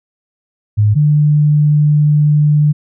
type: tone pair in turn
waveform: sine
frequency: 105.2 / 149.08 Hz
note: G#2 / D3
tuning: +23 / +26 cents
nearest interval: tritone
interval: 603 cents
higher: second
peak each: -7 dBFS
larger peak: neither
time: 0.77-0.95 / 0.95-2.73 s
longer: second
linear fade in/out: 20 ms
effects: none